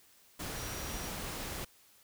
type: tone in noise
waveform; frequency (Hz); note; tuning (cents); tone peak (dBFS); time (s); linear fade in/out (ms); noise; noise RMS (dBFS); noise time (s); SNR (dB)
sine; 5760; F#8; -47; -48; 0.56-1.09; 10; pink; -40; 0.39-1.65; -11
effects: white hiss -63 dBFS RMS until 2.03 s